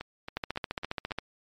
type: two click trains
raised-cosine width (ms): 0.3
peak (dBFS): -15 / -21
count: 13 / 5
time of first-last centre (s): 0.37-1.186 / 0.01-1.109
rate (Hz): 14.7 / 3.64
effects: MP3 64 kbps